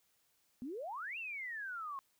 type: exponential two-way sweep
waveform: sine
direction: up then down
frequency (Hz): 233.1 to 2794 to 1064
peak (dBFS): -40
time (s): 0.62-1.99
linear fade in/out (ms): 0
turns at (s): 1.18
effects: white hiss -75 dBFS RMS until 2.19 s